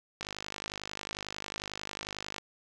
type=click train; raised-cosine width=0.2 ms; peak=-19 dBFS; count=112; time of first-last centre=0.21-2.382 s; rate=51.1 Hz; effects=none